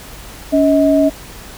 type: tone pair together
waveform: sine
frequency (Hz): 282.9 / 635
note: C#4 / D#5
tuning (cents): +35 / +35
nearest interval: octave + major second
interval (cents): 1400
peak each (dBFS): -11 / -12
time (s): 0.52-1.1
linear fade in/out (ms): 20
effects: added 50 Hz sine -37 dBFS peak until 1.57 s + pink hiss -35 dBFS RMS until 1.57 s